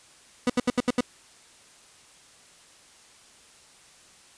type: tone bursts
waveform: 30% pulse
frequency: 246.8 Hz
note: B3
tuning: 1 cent flat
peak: -17 dBFS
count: 6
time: 0.47-1.007 s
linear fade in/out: 2 ms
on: 27 ms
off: 75 ms
effects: white hiss -54 dBFS RMS until 4.37 s + resampled to 22050 Hz